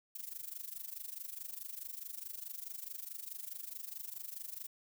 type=noise with amplitude modulation; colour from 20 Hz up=violet; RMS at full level=-42 dBFS; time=0.15-4.67 s; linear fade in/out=5 ms; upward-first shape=sine; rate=24.7 Hz; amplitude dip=85%; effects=none